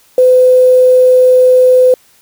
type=tone with quantisation; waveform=sine; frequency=507 Hz; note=B4; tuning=45 cents sharp; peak=-3 dBFS; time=0.18-1.94 s; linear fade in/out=2 ms; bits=5; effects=white hiss -48 dBFS RMS until 2.21 s